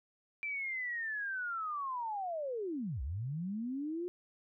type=linear two-way sweep; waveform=sine; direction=down then up; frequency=2349 to 58.27 to 362.4 Hz; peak=-35 dBFS; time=0.43-4.08 s; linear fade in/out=0 ms; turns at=3.02 s; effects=none